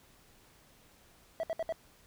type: tone bursts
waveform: triangle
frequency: 653 Hz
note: E5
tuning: 17 cents flat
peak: -29 dBFS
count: 4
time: 1.4-1.724 s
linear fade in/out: 0 ms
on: 33 ms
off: 64 ms
effects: pink hiss -62 dBFS RMS until 2.06 s